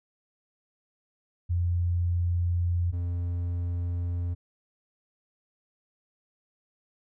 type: tone pair in turn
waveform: sine / triangle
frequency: 87.31 / 87.31 Hz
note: F2 / F2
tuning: 0 / 0 cents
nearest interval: unison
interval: 0 cents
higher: neither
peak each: -23 / -25 dBFS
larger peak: first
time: 1.49-2.92 / 2.92-4.35 s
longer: neither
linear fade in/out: 20 ms
effects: none